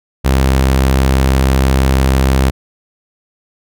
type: tone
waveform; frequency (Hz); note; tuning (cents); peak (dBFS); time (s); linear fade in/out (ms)
sawtooth; 66.2; C2; +21; -5; 0.24-2.51; 20
effects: none